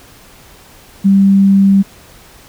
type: tone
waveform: sine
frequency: 196 Hz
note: G3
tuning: in tune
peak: -5 dBFS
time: 1.04-1.83 s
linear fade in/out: 20 ms
effects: pink hiss -41 dBFS RMS until 2.48 s